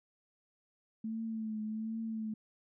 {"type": "tone with vibrato", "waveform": "sine", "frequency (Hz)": 220, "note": "A3", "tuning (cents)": 0, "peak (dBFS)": -35, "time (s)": [1.04, 2.34], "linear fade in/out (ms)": 5, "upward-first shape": "triangle", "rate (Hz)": 1.3, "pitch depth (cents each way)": 47, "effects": []}